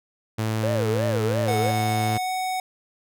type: tone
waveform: sawtooth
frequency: 110 Hz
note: A2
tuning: in tune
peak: -19 dBFS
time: 0.38-2.18 s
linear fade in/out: 10 ms
type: tone with vibrato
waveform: triangle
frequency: 509 Hz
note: C5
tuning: 48 cents flat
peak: -22 dBFS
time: 0.63-1.71 s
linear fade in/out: 5 ms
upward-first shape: sine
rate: 2.9 Hz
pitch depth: 300 cents each way
type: tone with pitch glide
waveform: square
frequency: 736 to 744.6 Hz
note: F#5 to F#5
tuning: -9 to +11 cents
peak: -25 dBFS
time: 1.48-2.6 s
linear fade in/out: 2 ms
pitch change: +20 cents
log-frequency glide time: 2.17-2.3 s
effects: none